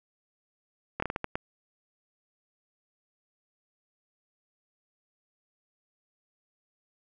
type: slowing click train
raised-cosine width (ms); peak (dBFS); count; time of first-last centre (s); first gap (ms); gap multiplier
0.5; -15; 7; 1-1.355; 24; 1.36
effects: none